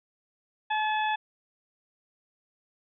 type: harmonic tone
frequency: 859 Hz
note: A5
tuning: 42 cents flat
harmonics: 1 / 2 / 3 / 4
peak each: -26 / -32 / -36 / -38 dBFS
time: 0.7-1.16 s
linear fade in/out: 10 ms
effects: none